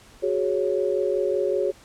sine chord, F# suspended second, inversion none, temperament equal, 370 / 415.3 / 554.4 Hz, F#4 / G#4 / C#5, 0 / 0 / 0 cents, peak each -25 dBFS, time 0.22-1.72 s, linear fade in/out 20 ms, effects pink hiss -51 dBFS RMS until 1.84 s + low-pass 10000 Hz 12 dB/octave

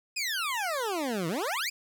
20% pulse exponential two-way sweep, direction down then up, 2576 to 155.3 to 2576 Hz, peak -24 dBFS, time 0.16-1.7 s, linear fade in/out 10 ms, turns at 1.28 s, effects 11-bit

